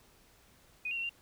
sine tone with pitch steps, 2486 / 2766 / 2721 / 2779 Hz, D#7 / F7 / F7 / F7, -2 / -17 / -46 / -9 cents, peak -33 dBFS, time 0.85-1.094 s, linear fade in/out 5 ms, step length 61 ms, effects pink hiss -63 dBFS RMS until 1.21 s

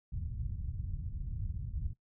white low-pass noise, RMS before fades -38 dBFS, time 0.12-1.94 s, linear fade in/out 10 ms, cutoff 110 Hz, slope 24 dB/octave, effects noise-tail reverb RT60 0.1 s tail -18 dB re dry

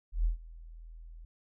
sine tone with ADSR envelope, 41 Hz, E1, 9 cents flat, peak -23 dBFS, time 0.12-1.25 s, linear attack 130 ms, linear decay 120 ms, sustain -22 dB, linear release 5 ms, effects none

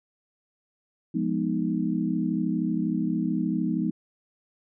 sine chord, F half-diminished seventh, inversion none, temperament equal, 174.61 / 207.7 / 246.9 / 311.1 Hz, F3 / Ab3 / Cb4 / Eb4, 0 / 0 / 0 / 0 cents, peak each -29 dBFS, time 1.14-3.91 s, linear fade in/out 10 ms, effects none

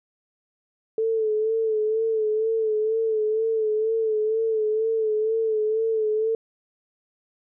sine tone with vibrato, 438.7 Hz, A4, 5 cents flat, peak -20 dBFS, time 0.98-6.35 s, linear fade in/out 2 ms, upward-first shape sine, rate 2.1 Hz, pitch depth 45 cents each way, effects none

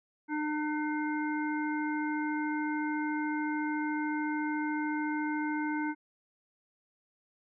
harmonic tone, 302.3 Hz, D#4, 50 cents flat, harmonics 1 / 3 / 5 / 7, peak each -31 / -37 / -39 / -42 dBFS, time 0.28-5.95 s, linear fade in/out 50 ms, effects none

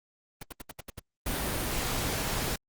pink noise bursts, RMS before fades -39 dBFS, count 7, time 0.41-0.995 s, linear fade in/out 5 ms, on 21 ms, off 73 ms
pink noise, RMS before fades -31 dBFS, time 1.26-2.56 s, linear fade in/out 5 ms
clicks, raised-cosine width 5 ms, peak -28 dBFS, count 4, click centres 1.302 / 1.453 / 1.564 / 1.764 s
effects Opus 32 kbps

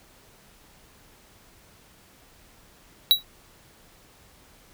square tone with exponential decay, 3888 Hz, B7, 28 cents flat, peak -10 dBFS, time 3.11-3.23 s, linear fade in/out 0 ms, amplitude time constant 24 ms, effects pink hiss -55 dBFS RMS until 4.73 s

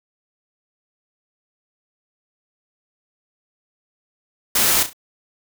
white noise with echo, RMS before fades -17 dBFS, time 4.55-4.83 s, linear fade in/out 5 ms, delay 34 ms, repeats 3, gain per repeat -9 dB, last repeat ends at 4.932 s, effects none

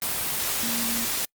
sine tone in noise, 232.6 Hz, A#3, 4 cents flat, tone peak -31 dBFS, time 0.63-1.05 s, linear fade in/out 0 ms, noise white, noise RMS -27 dBFS, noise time 0.02-1.25 s, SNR -7 dB, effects noise-tail reverb RT60 0.1 s tail -26 dB re dry + Opus 24 kbps

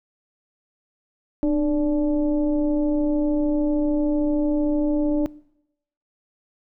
sine tone with frequency modulation, 299.6 Hz, D4, 35 cents sharp, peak -17 dBFS, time 1.43-5.26 s, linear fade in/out 0 ms, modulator 283 Hz, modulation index 0.71, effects noise-tail reverb RT60 0.8 s tail -22 dB re dry

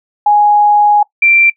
sine tone pair in turn, 830.6 / 2356 Hz, G#5 / D7, 0 / +5 cents, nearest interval octave + tritone, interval 1805 cents, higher second, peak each -5 dBFS, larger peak neither, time 0.26-1.03 / 1.22-1.5 s, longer first, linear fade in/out 5 ms, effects noise-tail reverb RT60 0.1 s tail -22 dB re dry

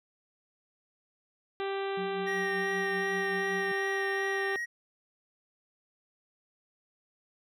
harmonic tone, 392.1 Hz, G4, in tune, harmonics 1 / 2 / 3 / 4 / 5 / 6 / 7 / 8 / 9 / 10, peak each -32 / -38 / -42 / -44 / -46 / -48 / -49 / -50 / -51 / -52 dBFS, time 1.6-4.56 s, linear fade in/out 0 ms
sine tone with tremolo, 184 Hz, F#3, 9 cents flat, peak -37 dBFS, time 1.97-3.72 s, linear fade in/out 5 ms, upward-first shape sine, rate 5.2 Hz, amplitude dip 70%
triangle tone with vibrato, 1875 Hz, A#6, 10 cents sharp, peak -30 dBFS, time 2.26-4.66 s, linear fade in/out 20 ms, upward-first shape sine, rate 2.6 Hz, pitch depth 23 cents each way
effects none

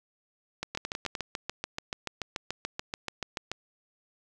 two click trains, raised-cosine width 0.2 ms, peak -16 / -15 dBFS, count 5 / 21, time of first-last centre 0.75-1.152 / 0.63-3.516 s, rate 9.95 / 6.93 Hz, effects none

